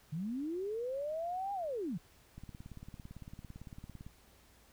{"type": "linear two-way sweep", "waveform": "sine", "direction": "up then down", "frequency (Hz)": [144.6, 814, 144.6], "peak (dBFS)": -35, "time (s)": [0.12, 1.98], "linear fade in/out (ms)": 10, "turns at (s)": 1.53}
{"type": "click train", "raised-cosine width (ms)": 5, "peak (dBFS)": -35, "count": 31, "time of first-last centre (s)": [2.38, 4.065], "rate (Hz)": 17.8}
{"effects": ["added 60 Hz sine -69 dBFS peak until 4.72 s", "pink hiss -64 dBFS RMS until 4.72 s"]}